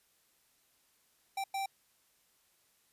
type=tone bursts at uneven times; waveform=square; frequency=781 Hz; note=G5; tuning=7 cents flat; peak=-34 dBFS; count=2; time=1.37-1.44 / 1.54-1.66 s; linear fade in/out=5 ms; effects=white hiss -71 dBFS RMS until 2.92 s + resampled to 32000 Hz